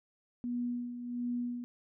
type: tone with tremolo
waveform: sine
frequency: 242.7 Hz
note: B3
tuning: 30 cents flat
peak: -31 dBFS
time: 0.44-1.64 s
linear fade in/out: 0 ms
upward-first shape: sine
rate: 1.4 Hz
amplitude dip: 60%
effects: none